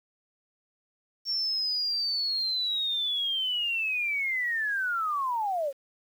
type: linear sweep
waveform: sine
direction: down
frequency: 5490 to 523.3 Hz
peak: -26 dBFS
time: 1.25-5.73 s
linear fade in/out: 50 ms
effects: 9-bit